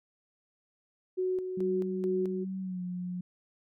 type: tone with tremolo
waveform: sine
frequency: 370 Hz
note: F#4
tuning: in tune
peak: -27 dBFS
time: 1.17-2.45 s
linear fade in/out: 20 ms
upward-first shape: square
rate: 2.3 Hz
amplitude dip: 50%
type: tone with pitch glide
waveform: sine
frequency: 190 to 179.65 Hz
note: F#3 to F3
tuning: +46 to +49 cents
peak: -33 dBFS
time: 1.57-3.21 s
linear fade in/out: 5 ms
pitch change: -97 cents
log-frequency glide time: 2.6-2.82 s
effects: none